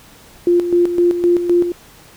sine tone with tremolo, 349.2 Hz, F4, in tune, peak -9 dBFS, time 0.47-1.72 s, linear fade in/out 2 ms, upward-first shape square, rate 3.9 Hz, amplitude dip 60%, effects pink hiss -44 dBFS RMS until 2.16 s

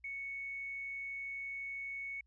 triangle tone with tanh clipping, 2217 Hz, C#7, in tune, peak -39 dBFS, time 0.04-2.21 s, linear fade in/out 5 ms, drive 2 dB, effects added 60 Hz sine -67 dBFS peak until 2.26 s + resampled to 22050 Hz

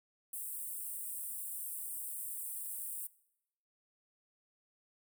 pink high-pass noise, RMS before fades -42 dBFS, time 0.33-3.07 s, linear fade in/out 5 ms, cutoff 8200 Hz, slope 96 dB/octave, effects noise-tail reverb RT60 0.8 s tail -21 dB re dry

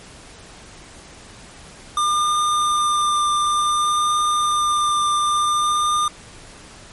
square tone with vibrato, 1200 Hz, D6, 37 cents sharp, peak -17 dBFS, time 1.97-6.08 s, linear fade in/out 2 ms, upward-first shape triangle, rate 0.56 Hz, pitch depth 13 cents each way, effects pink hiss -42 dBFS RMS until 6.92 s + MP3 48 kbps

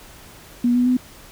sine tone with pitch steps, 241.6 / 246.5 / 251.6 Hz, B3 / B3 / B3, -38 / -3 / +32 cents, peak -14 dBFS, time 0.64-0.97 s, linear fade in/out 5 ms, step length 110 ms, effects pink hiss -44 dBFS RMS until 1.31 s

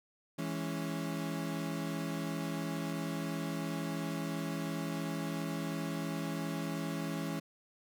35% pulse chord, C# minor, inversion first, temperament equal, 164.81 / 207.7 / 277.2 Hz, E3 / G#3 / C#4, 0 / 0 / 0 cents, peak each -36 / -40 / -38 dBFS, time 0.38-7.4 s, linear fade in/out 10 ms, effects none

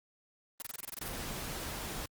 white noise bursts, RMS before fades -40 dBFS, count 11, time 0.6-1.08 s, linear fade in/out 0 ms, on 20 ms, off 26 ms
pink noise, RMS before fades -40 dBFS, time 1.01-2.06 s, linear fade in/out 5 ms
effects Opus 32 kbps

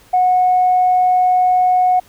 sine tone, 732 Hz, F#5, 19 cents flat, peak -9 dBFS, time 0.13-2 s, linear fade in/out 10 ms, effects tanh soft clip ceiling -5 dBFS + pink hiss -48 dBFS RMS until 2.08 s

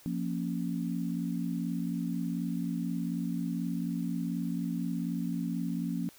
sine chord, Bb minor, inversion second, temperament equal, 174.61 / 233.1 / 277.2 Hz, F3 / Bb3 / Db4, 0 / 0 / 0 cents, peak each -33 / -35 / -36 dBFS, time 0.06-6.09 s, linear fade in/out 0 ms, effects white hiss -57 dBFS RMS until 6.18 s

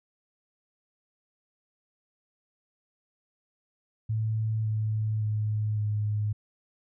sine tone with pitch steps, 110 / 108.42 / 106.87 / 105.34 Hz, A2 / A2 / A2 / G#2, 0 / -25 / -50 / +25 cents, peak -25 dBFS, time 4.09-6.33 s, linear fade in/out 10 ms, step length 560 ms, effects none

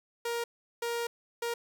sawtooth tone bursts at uneven times, 470 Hz, A#4, 14 cents sharp, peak -27 dBFS, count 3, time 0.25-0.44 / 0.82-1.07 / 1.42-1.54 s, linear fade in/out 5 ms, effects none

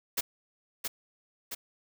white noise with echo, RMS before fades -29 dBFS, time 0.17-0.21 s, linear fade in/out 10 ms, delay 670 ms, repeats 2, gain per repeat -4 dB, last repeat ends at 1.55 s, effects none

